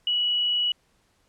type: tone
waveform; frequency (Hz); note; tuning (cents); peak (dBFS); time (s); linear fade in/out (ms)
sine; 2932; F#7; -16; -21; 0.07-0.72; 2
effects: pink hiss -66 dBFS RMS until 1.28 s + low-pass 10000 Hz 12 dB/octave